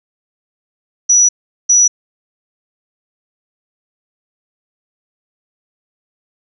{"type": "tone bursts at uneven times", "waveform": "sine", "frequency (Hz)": 5880, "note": "F#8", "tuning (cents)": -12, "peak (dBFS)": -6, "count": 2, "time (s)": [[1.09, 1.29], [1.69, 1.88]], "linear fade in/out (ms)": 10, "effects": []}